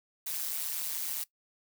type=noise with amplitude modulation; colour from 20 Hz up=blue; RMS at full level=-31 dBFS; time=0.26-1.24 s; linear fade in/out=10 ms; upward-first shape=sine; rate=160 Hz; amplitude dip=90%; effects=noise-tail reverb RT60 0.1 s tail -19 dB re dry